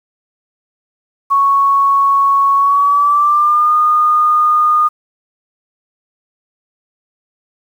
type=tone with pitch glide; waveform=sine; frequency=1108.7 to 1223.1 Hz; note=C#6 to D#6; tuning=0 to -30 cents; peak=-8 dBFS; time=1.3-4.89 s; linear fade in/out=20 ms; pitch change=+170 cents; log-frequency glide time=2.56-3.74 s; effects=7-bit